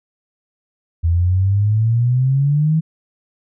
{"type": "exponential sweep", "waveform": "sine", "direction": "up", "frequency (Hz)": [82, 161.8], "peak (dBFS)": -12, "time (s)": [1.03, 2.81], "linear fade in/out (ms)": 20, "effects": []}